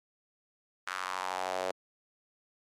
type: tone with high-pass filter sweep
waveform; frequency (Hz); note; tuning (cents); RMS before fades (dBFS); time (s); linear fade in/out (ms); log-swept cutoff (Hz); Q
sawtooth; 92.8; F#2; +6; -35; 0.87-1.71; 0; 1400 to 550; 2.9
effects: low-pass 9000 Hz 12 dB/octave + MP3 96 kbps